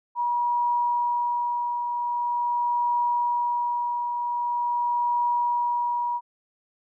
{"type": "tone with tremolo", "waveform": "sine", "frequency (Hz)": 961, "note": "B5", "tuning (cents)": -48, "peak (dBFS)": -20, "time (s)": [0.15, 6.21], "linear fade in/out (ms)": 50, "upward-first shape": "triangle", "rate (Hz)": 0.44, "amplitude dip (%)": 45, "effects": []}